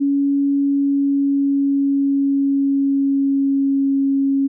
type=tone with pitch glide; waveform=sine; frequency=280.3 to 274.4 Hz; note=C#4 to C#4; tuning=+19 to -17 cents; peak=-14 dBFS; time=0-4.48 s; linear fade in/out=20 ms; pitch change=-36 cents; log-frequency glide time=0.59-3.98 s; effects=none